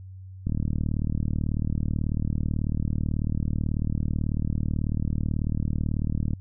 click train, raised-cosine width 5 ms, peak -14 dBFS, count 225, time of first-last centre 0.47-6.334 s, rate 38.2 Hz, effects added 94 Hz sine -39 dBFS peak until 6.4 s

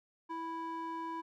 square tone with band-pass filter, 329.2 Hz, E4, 2 cents flat, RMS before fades -40 dBFS, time 0.29-1.22 s, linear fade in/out 20 ms, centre 820 Hz, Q 4.1, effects none

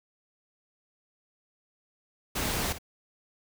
pink noise with echo, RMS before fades -30 dBFS, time 2.35-2.73 s, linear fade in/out 10 ms, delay 56 ms, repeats 1, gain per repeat -12 dB, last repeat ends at 2.786 s, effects none

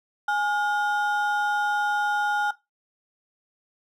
triangle ring-modulated tone, 1128 Hz, C#6, 30 cents sharp, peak -16 dBFS, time 0.28-2.51 s, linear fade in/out 5 ms, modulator 298 Hz, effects noise-tail reverb RT60 0.2 s tail -18 dB re dry

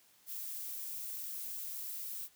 violet noise, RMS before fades -42 dBFS, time 0.26-2.29 s, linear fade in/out 50 ms, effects white hiss -66 dBFS RMS until 2.35 s + high-pass 60 Hz 12 dB/octave

